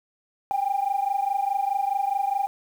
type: tone pair together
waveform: sine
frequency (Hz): 784 / 808.8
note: G5 / G#5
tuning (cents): 0 / -46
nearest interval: minor second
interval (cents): 54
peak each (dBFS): -24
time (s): 0.51-2.47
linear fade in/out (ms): 0
effects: tanh soft clip ceiling -16 dBFS + 8-bit